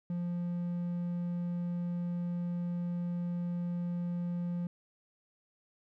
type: tone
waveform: triangle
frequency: 174.61 Hz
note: F3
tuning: in tune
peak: -30 dBFS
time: 0.1-4.67 s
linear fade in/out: 2 ms
effects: none